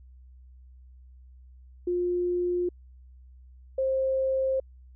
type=tone pair in turn; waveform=sine; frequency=354.6 / 529.5 Hz; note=F4 / C5; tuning=+26 / +21 cents; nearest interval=perfect fifth; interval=695 cents; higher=second; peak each=-24 / -23 dBFS; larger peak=second; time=1.87-2.69 / 3.78-4.6 s; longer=neither; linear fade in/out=5 ms; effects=added 63 Hz sine -48 dBFS peak until 4.95 s